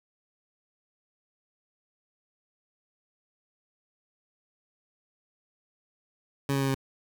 20% pulse tone with pitch steps, 138.59 / 137.24 / 135.89 / 134.57 Hz, C#3 / C#3 / C#3 / C3, 0 / -17 / -34 / +49 cents, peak -20 dBFS, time 6.49-6.746 s, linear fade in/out 2 ms, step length 64 ms, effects 8-bit

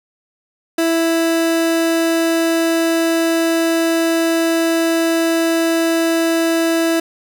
30% pulse tone, 330 Hz, E4, 2 cents sharp, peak -11 dBFS, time 0.78-7 s, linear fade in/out 5 ms, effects none

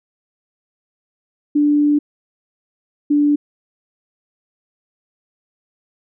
sine tone pair in turn, 293.7 / 292.3 Hz, D4 / D4, 0 / -8 cents, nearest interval unison, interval 8 cents, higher first, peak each -11 dBFS, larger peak neither, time 1.55-1.99 / 3.1-3.36 s, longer first, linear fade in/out 10 ms, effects none

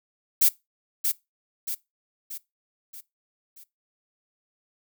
violet noise with echo, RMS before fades -18 dBFS, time 0.41-0.49 s, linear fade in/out 10 ms, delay 630 ms, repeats 5, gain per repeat -6 dB, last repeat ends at 3.64 s, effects noise-tail reverb RT60 0.2 s tail -20 dB re dry

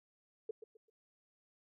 sine tone with echo, 440 Hz, A4, in tune, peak -36 dBFS, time 0.49-0.51 s, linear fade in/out 5 ms, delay 130 ms, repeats 3, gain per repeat -11 dB, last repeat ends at 0.9 s, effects none

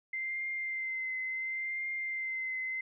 sine tone with vibrato, 2080 Hz, C7, 11 cents flat, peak -33 dBFS, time 0.13-2.81 s, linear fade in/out 5 ms, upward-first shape triangle, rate 0.71 Hz, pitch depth 28 cents each way, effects none

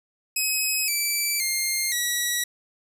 10% pulse tone with pitch steps, 2548 / 2323 / 2118 / 1931 Hz, D#7 / D7 / C7 / B6, +41 / -20 / +21 / -39 cents, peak -14 dBFS, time 0.36-2.44 s, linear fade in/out 5 ms, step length 520 ms, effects none

